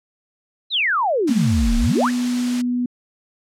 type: exponential two-way sweep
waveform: sine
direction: down then up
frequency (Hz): 4186 to 30.87 to 2199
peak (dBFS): -16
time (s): 0.7-2.11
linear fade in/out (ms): 50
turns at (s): 1.78
type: high-pass noise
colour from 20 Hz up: white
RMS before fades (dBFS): -30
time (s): 1.27-2.62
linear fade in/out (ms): 10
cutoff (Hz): 150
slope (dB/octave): 12
type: tone with pitch glide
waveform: sine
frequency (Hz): 224 to 245.7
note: A3 to B3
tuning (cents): +31 to -9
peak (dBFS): -18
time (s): 1.29-2.86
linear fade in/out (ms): 5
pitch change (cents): +160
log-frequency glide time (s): 1.48-2.09
effects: low-pass 7000 Hz 12 dB/octave